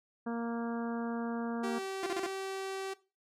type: harmonic tone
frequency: 233.1 Hz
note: A#3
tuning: in tune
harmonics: 1 / 2 / 3 / 4 / 5 / 6 / 7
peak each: -34 / -40 / -44 / -46 / -48 / -50 / -51 dBFS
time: 0.26-1.79 s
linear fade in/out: 10 ms
type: tone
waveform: sawtooth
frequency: 385.5 Hz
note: G4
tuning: 29 cents flat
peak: -32 dBFS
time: 1.63-2.94 s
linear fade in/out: 10 ms
type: tone bursts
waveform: sawtooth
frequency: 349.2 Hz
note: F4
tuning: in tune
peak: -29 dBFS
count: 4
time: 2.03-2.264 s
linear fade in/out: 2 ms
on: 33 ms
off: 34 ms
effects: noise-tail reverb RT60 0.3 s tail -18 dB re dry + low-pass 10000 Hz 12 dB/octave